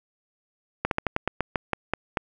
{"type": "slowing click train", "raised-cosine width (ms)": 0.5, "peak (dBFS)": -8, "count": 11, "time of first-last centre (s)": [0.85, 2.172], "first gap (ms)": 62, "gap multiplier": 1.16, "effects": []}